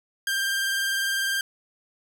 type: tone with vibrato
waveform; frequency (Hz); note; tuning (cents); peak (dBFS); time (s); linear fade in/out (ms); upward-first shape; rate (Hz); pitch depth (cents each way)
sawtooth; 1589; G6; +23; -20; 0.27-1.41; 2; triangle; 20; 32
effects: none